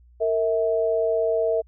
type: tone pair together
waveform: sine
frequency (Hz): 458 / 647.7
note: A#4 / E5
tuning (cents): -31 / -31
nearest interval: tritone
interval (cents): 600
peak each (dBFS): -22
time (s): 0.2-1.62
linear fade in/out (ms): 20
effects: added 60 Hz sine -50 dBFS peak until 1.67 s